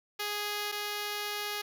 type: tone pair in turn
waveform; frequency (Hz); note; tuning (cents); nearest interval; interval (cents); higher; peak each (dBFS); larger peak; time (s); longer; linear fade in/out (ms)
5% pulse; 414.8 / 414.8; G#4 / G#4; -2 / -2; unison; 0; neither; -21 / -22; first; 0.19-0.72 / 0.72-1.62; second; 10
effects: none